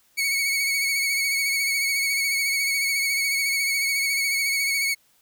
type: tone with vibrato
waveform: sawtooth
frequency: 2221 Hz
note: C#7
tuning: 3 cents sharp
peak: -18 dBFS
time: 0.17-4.95 s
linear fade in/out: 20 ms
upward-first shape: sine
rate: 14 Hz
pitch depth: 35 cents each way
effects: white hiss -62 dBFS RMS until 5.21 s